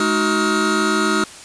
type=tone cluster; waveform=square; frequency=212.2 / 311.8 / 372.8 / 1270 / 1418 Hz; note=G#3 / D#4 / F#4 / D#6 / F6; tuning=+38 / +4 / +13 / +35 / +26 cents; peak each=-23 dBFS; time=0-1.24 s; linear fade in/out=2 ms; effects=white hiss -38 dBFS RMS until 1.44 s + resampled to 22050 Hz